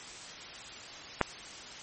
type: clicks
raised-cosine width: 0.5 ms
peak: -24 / -8 dBFS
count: 2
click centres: 1.208 / 1.213 s
effects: white hiss -45 dBFS RMS until 1.82 s + MP3 32 kbps